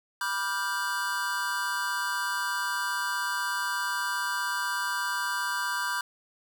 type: chord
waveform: square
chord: G dominant seventh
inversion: first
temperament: just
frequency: 980 / 1176 / 1411.2 / 1568 Hz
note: B5 / D6 / F6 / G6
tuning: -14 / +2 / +18 / 0 cents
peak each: -34 / -36 / -37 / -32 dBFS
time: 0.21-6.01 s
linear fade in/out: 2 ms
effects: none